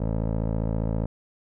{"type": "tone with low-pass filter", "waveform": "15% pulse", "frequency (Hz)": 55, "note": "A1", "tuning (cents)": 0, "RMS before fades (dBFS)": -26, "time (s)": [0, 1.06], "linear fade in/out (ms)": 5, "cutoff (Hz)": 610, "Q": 1.1, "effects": []}